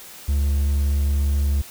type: tone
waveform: triangle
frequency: 71 Hz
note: C#2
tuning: 42 cents sharp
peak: -15 dBFS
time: 0.28-1.62 s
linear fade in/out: 10 ms
effects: white hiss -41 dBFS RMS until 1.7 s